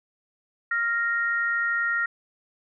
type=tone pair together; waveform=sine; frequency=1396.9 / 1864.7 Hz; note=F6 / A#6; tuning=0 / 0 cents; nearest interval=perfect fourth; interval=500 cents; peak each=-25 dBFS; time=0.71-2.06 s; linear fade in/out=5 ms; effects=none